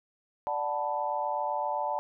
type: chord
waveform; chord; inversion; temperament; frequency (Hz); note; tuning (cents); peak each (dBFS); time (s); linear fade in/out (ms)
sine; B minor seventh; first; equal; 587.3 / 740 / 880 / 987.8; D5 / F#5 / A5 / B5; 0 / 0 / 0 / 0; -34 / -35 / -31 / -36; 0.47-1.99; 0
effects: none